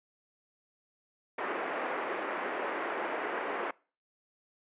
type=band-pass noise; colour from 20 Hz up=pink; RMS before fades=-35 dBFS; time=1.38-3.71 s; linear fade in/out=5 ms; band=340 to 2100 Hz; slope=24 dB/octave; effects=noise-tail reverb RT60 0.4 s tail -25 dB re dry + resampled to 8000 Hz